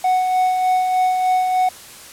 triangle tone with tremolo, 740 Hz, F#5, in tune, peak -11 dBFS, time 0.04-1.69 s, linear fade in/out 5 ms, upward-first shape sine, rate 3.3 Hz, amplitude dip 35%, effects white hiss -39 dBFS RMS until 2.12 s + low-pass 12000 Hz 12 dB/octave

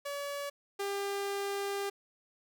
sawtooth tone pair in turn, 569 / 399.2 Hz, C#5 / G4, +45 / +32 cents, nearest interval tritone, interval 613 cents, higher first, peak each -32 / -29 dBFS, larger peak second, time 0.05-0.5 / 0.79-1.9 s, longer second, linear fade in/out 10 ms, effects none

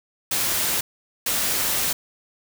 white noise bursts at uneven times, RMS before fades -23 dBFS, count 2, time 0.31-0.81 / 1.26-1.93 s, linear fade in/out 5 ms, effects none

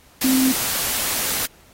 sine tone in noise, 261.6 Hz, C4, in tune, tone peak -15 dBFS, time 0.24-0.52 s, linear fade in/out 5 ms, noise white, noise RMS -23 dBFS, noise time 0.21-1.46 s, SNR +5 dB, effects pink hiss -52 dBFS RMS until 1.73 s + AAC 48 kbps

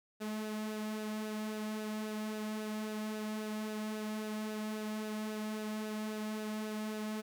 sawtooth tone with flanger, 214.8 Hz, A3, 41 cents flat, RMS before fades -39 dBFS, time 0.2-7.22 s, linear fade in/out 20 ms, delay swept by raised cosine 0.9 to 2.7 ms, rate 3.7 Hz, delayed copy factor -0.5, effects none

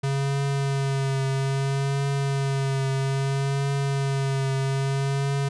square tone with vibrato, 137.1 Hz, C#3, 19 cents flat, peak -23 dBFS, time 0.03-5.49 s, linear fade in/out 10 ms, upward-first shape triangle, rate 0.61 Hz, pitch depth 30 cents each way, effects resampled to 22050 Hz

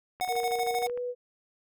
click train, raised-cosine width 0.5 ms, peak -31 dBFS, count 11, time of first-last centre 0.2-0.975 s, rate 12.9 Hz
square tone with tremolo, 735 Hz, F#5, 12 cents flat, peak -27 dBFS, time 0.21-0.87 s, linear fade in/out 0 ms, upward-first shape square, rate 13 Hz, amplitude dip 55%
sine tone with pitch glide, 469.1 to 491.9 Hz, A#4 to B4, +11 to -7 cents, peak -30 dBFS, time 0.28-1.15 s, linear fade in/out 50 ms, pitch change +82 cents, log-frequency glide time 0.73-0.98 s
effects none

